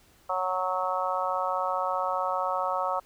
harmonic tone, 184.7 Hz, F#3, 3 cents flat, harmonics 3 / 4 / 5 / 6 / 7, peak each -32 / -32 / -32 / -32 / -32 dBFS, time 0.29-3 s, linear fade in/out 10 ms, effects pink hiss -60 dBFS RMS until 3.05 s

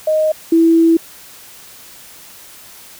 sine tone pair in turn, 622.3 / 329.7 Hz, D#5 / E4, 0 / 0 cents, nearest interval major seventh, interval 1100 cents, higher first, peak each -11 / -7 dBFS, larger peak second, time 0.07-0.32 / 0.52-0.97 s, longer second, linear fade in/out 5 ms, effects white hiss -39 dBFS RMS until 2.99 s

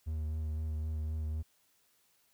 triangle tone with vibrato, 77.78 Hz, D#2, in tune, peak -31 dBFS, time 0.06-1.43 s, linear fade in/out 20 ms, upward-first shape triangle, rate 3.9 Hz, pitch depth 27 cents each way, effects white hiss -71 dBFS RMS until 2.33 s

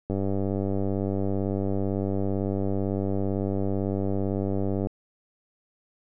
click train, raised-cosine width 2 ms, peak -15 dBFS, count 468, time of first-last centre 0.1-4.87 s, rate 97.9 Hz, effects none

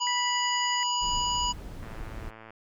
harmonic tone, 977 Hz, B5, 19 cents flat, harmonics 1 / 3 / 5 / 7, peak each -28 / -30 / -35 / -34 dBFS, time 0-1.53 s, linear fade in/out 20 ms
sine tone with tremolo, 1975.5 Hz, B6, in tune, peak -30 dBFS, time 0.07-0.83 s, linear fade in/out 0 ms, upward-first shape triangle, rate 11 Hz, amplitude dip 40%
brown noise, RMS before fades -38 dBFS, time 1.01-2.31 s, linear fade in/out 20 ms
click train, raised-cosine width 0.5 ms, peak -31 dBFS, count 76, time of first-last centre 1.83-2.506 s, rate 111 Hz
effects none

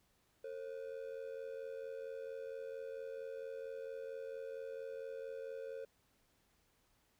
triangle ring-modulated tone, 494.8 Hz, B4, 3 cents sharp, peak -38 dBFS, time 0.44-5.85 s, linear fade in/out 5 ms, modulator 42.2 Hz, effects pink hiss -75 dBFS RMS until 7.19 s

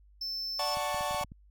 triangle tone, 5300 Hz, E8, 9 cents sharp, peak -32 dBFS, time 0.21-0.75 s, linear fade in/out 5 ms
45% pulse chord, D major seventh, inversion none, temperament equal, 587.3 / 740 / 880 / 1108.7 Hz, D5 / F#5 / A5 / C#6, 0 / 0 / 0 / 0 cents, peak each -36 dBFS, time 0.59-1.24 s, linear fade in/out 5 ms
clicks, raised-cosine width 5 ms, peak -33 dBFS, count 8, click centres 0.771 / 0.945 / 1.009 / 1.11 / 1.146 / 1.212 / 1.246 / 1.319 s
effects added 50 Hz sine -56 dBFS peak until 1.5 s

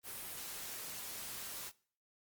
white noise, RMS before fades -45 dBFS, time 0.03-1.72 s, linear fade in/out 50 ms, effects noise-tail reverb RT60 0.5 s tail -22 dB re dry + Opus 32 kbps

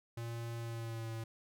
square tone with pitch glide, 116.54 to 113.16 Hz, A#2 to A2, 0 to +49 cents, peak -40 dBFS, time 0.17-1.24 s, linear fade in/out 5 ms, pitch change -51 cents, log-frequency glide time 0.57-1.09 s, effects none

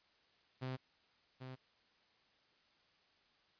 sawtooth tone with echo, 129.5 Hz, C3, 17 cents flat, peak -36 dBFS, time 0.61-0.77 s, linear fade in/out 20 ms, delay 790 ms, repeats 1, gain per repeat -7 dB, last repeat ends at 1.56 s, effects white hiss -72 dBFS RMS until 3.59 s + resampled to 11025 Hz

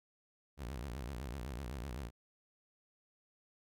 sawtooth tone with vibrato, 64 Hz, C2, 38 cents flat, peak -37 dBFS, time 0.57-2.11 s, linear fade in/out 50 ms, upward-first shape sine, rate 7.9 Hz, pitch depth 240 cents each way, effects none

